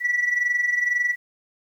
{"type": "tone with amplitude modulation", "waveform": "sine", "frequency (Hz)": 1952, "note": "B6", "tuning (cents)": -21, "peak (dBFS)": -15, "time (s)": [0, 1.16], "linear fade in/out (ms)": 50, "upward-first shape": "sine", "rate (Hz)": 22, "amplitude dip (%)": 70, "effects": ["tanh soft clip ceiling -15 dBFS", "9-bit"]}